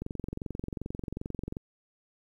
click train, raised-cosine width 3 ms, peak -22 dBFS, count 36, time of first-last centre 0.02-1.569 s, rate 22.6 Hz, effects 10-bit

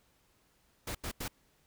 pink noise bursts, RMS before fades -38 dBFS, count 3, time 0.87-1.281 s, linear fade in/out 5 ms, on 79 ms, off 87 ms, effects pink hiss -70 dBFS RMS until 1.66 s

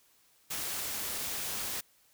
white noise, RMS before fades -36 dBFS, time 0.5-1.81 s, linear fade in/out 10 ms, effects white hiss -66 dBFS RMS until 2.13 s

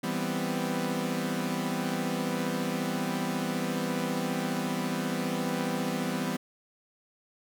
sawtooth chord, C major seventh, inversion first, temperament equal, 164.81 / 196 / 246.9 / 261.6 Hz, E3 / G3 / B3 / C4, 0 / 0 / 0 / 0 cents, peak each -31 / -30 / -29 / -32 dBFS, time 0.03-6.37 s, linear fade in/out 10 ms, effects none

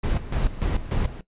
brown noise with tremolo, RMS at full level -22 dBFS, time 0.03-1.21 s, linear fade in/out 10 ms, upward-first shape square, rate 3.4 Hz, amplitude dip 75%, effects noise-tail reverb RT60 0.1 s tail -17 dB re dry + resampled to 8000 Hz

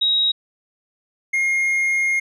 sine / triangle tone pair in turn, 3807 / 2137 Hz, A#7 / C7, +36 / +36 cents, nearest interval minor seventh, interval 1000 cents, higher first, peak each -15 dBFS, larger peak neither, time 0.01-0.32 / 1.33-2.2 s, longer second, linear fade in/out 10 ms, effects resampled to 32000 Hz

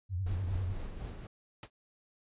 sine tone with vibrato, 92 Hz, F#2, 9 cents flat, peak -31 dBFS, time 0.09-0.76 s, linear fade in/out 50 ms, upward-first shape triangle, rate 10 Hz, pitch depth 150 cents each way
brown noise with tremolo, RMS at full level -39 dBFS, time 0.26-1.27 s, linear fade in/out 5 ms, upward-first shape sine, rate 4.1 Hz, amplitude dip 40%
pink noise with exponential decay, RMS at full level -39 dBFS, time 1.63-1.7 s, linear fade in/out 2 ms, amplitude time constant 15 ms
effects resampled to 8000 Hz

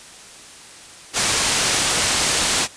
white low-pass noise, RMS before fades -19 dBFS, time 1.13-2.68 s, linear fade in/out 50 ms, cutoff 9000 Hz, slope 12 dB/octave, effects white hiss -41 dBFS RMS until 2.76 s + resampled to 22050 Hz

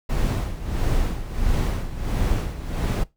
brown noise with tremolo, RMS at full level -20 dBFS, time 0.09-3.04 s, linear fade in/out 10 ms, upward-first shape sine, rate 1.5 Hz, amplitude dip 75%, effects noise-tail reverb RT60 0.2 s tail -20 dB re dry

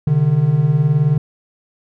triangle beating tone pair, 132.1 / 151.1 Hz, C3 / D3, +17 / +50 cents, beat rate 19 Hz, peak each -15 / -11 dBFS, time 0.07-1.18 s, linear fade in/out 5 ms, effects none

